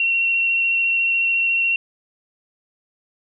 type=tone with vibrato; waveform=sine; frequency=2730 Hz; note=F7; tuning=40 cents flat; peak=-16 dBFS; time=0-1.76 s; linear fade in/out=2 ms; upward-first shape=sine; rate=14 Hz; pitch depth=12 cents each way; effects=none